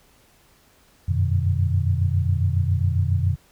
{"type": "tone cluster", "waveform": "sine", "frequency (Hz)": [89.8, 97.1, 122.6, 151.4], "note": ["F2", "G2", "B2", "D#3"], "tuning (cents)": [49, -16, -12, -47], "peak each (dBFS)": [-20, -25, -25, -28], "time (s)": [1.08, 3.36], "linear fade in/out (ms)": 10, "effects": ["pink hiss -57 dBFS RMS until 3.51 s"]}